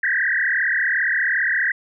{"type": "tone with frequency modulation", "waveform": "sine", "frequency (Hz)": 1760, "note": "A6", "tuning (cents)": 0, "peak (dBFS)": -17, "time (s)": [0.03, 1.72], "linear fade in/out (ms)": 5, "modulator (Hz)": 37.4, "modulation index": 5.5, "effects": []}